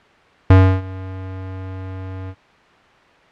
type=tone with ADSR envelope; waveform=square; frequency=94.2 Hz; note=F#2; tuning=32 cents sharp; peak=-5 dBFS; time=0.5-2.35 s; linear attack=4 ms; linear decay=310 ms; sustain=-23 dB; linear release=58 ms; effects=white hiss -49 dBFS RMS until 3.31 s + low-pass 2000 Hz 12 dB/octave